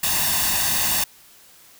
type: noise with comb filter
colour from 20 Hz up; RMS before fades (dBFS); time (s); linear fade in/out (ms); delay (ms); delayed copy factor
white; -21; 0.03-1.04; 5; 1.1; +0.65
effects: white hiss -50 dBFS RMS until 1.79 s